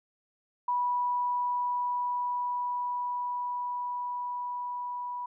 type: tone with level ramp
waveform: sine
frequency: 980 Hz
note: B5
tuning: 14 cents flat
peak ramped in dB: -25 to -33 dBFS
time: 0.68-5.26 s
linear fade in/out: 5 ms
effects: none